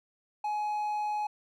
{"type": "tone", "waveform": "triangle", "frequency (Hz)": 841, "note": "G#5", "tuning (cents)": 22, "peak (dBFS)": -27, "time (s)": [0.44, 1.27], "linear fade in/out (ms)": 5, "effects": []}